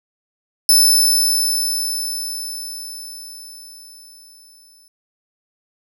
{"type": "tone with exponential decay", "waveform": "20% pulse", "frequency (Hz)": 5274, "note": "E8", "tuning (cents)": 0, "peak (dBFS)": -3, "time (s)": [0.69, 4.88], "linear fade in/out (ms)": 1, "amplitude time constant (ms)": 910, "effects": []}